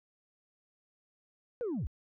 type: linear sweep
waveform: sine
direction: down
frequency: 509 to 44.7 Hz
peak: -30 dBFS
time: 1.61-1.87 s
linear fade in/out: 0 ms
effects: tanh soft clip ceiling -30 dBFS